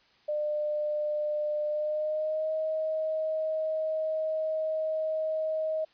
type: tone with pitch glide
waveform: sine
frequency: 600 to 629.5 Hz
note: D5 to D#5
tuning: +37 to +20 cents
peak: -27 dBFS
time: 0.28-5.85 s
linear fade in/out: 10 ms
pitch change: +83 cents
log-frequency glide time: 1.68-2.52 s
effects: white hiss -63 dBFS RMS until 5.93 s + resampled to 11025 Hz